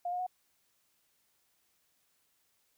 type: tone with pitch steps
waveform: sine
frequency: 705 / 718.6 / 732.4 Hz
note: F5 / F5 / F#5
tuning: +16 / +49 / -18 cents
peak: -32 dBFS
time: 0.05-0.266 s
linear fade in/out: 5 ms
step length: 72 ms
effects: white hiss -74 dBFS RMS until 2.77 s